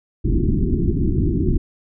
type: low-pass noise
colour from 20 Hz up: pink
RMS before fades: -18 dBFS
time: 0.24-1.58 s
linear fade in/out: 10 ms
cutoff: 380 Hz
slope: 96 dB/octave
effects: none